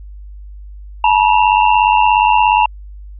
square ring-modulated tone, 911 Hz, A#5, 40 cents flat, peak -6 dBFS, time 1.04-2.66 s, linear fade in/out 2 ms, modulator 48.5 Hz, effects added 50 Hz sine -30 dBFS peak until 3.19 s + resampled to 8000 Hz

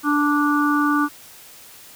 harmonic tone, 293.1 Hz, D4, 3 cents flat, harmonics 1 / 3 / 4 / 5, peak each -18 / -29 / -21 / -24 dBFS, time 0.03-1.09 s, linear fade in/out 50 ms, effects white hiss -44 dBFS RMS until 1.95 s

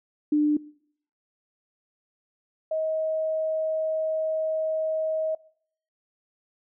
sine tone pair in turn, 298.6 / 632.7 Hz, D4 / D#5, +29 / +29 cents, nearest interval octave + minor second, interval 1300 cents, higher second, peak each -18 / -24 dBFS, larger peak first, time 0.32-0.57 / 2.71-5.35 s, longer second, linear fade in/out 5 ms, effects noise-tail reverb RT60 0.6 s tail -22 dB re dry

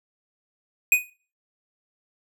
square tone with exponential decay, 2489 Hz, D#7, in tune, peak -12 dBFS, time 0.92-1.1 s, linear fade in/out 2 ms, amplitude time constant 38 ms, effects noise-tail reverb RT60 0.4 s tail -20 dB re dry

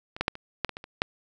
clicks, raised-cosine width 0.3 ms, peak -22 / -9 / -7 / -24 / -9 / -18 / -21 / -25 / -6 dBFS, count 9, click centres 0.165 / 0.21 / 0.281 / 0.354 / 0.647 / 0.693 / 0.769 / 0.841 / 1.019 s, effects none

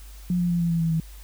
sine tone with pitch steps, 178.2 / 175.34 / 172.53 / 169.76 / 167.04 / 164.36 / 161.72 Hz, F3 / F3 / F3 / F3 / E3 / E3 / E3, +35 / +7 / -21 / -49 / +23 / -5 / -33 cents, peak -20 dBFS, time 0.3-1 s, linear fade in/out 2 ms, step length 100 ms, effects added 50 Hz sine -40 dBFS peak until 1.23 s + white hiss -51 dBFS RMS until 1.23 s

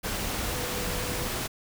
sine tone in noise, 493.9 Hz, B4, in tune, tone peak -38 dBFS, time 0.47-1.29 s, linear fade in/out 20 ms, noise pink, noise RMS -31 dBFS, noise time 0.03-1.48 s, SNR -10 dB, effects none

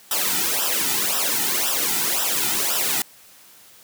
white noise with flanger, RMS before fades -22 dBFS, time 0.11-3.02 s, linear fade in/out 2 ms, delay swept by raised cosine 0.45 to 1.85 ms, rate 1.9 Hz, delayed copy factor -0.85, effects white hiss -49 dBFS RMS until 3.83 s + high-pass 100 Hz 12 dB/octave

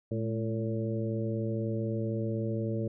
harmonic tone with a mistuned harmonic, 112.9 Hz, A2, 45 cents sharp, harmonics 1 / 2 / 3 / 4 / 5, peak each -32 / -35 / -37 / -38 / -39 dBFS, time 0.11-2.88 s, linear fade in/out 5 ms, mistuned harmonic 2, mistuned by -70 cents, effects none

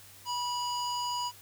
square tone with low-pass filter, 976 Hz, B5, 21 cents flat, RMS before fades -33 dBFS, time 0.25-1.32 s, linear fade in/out 50 ms, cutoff 5900 Hz, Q 3.4, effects added 99 Hz sine -60 dBFS peak until 1.41 s + white hiss -53 dBFS RMS until 1.41 s

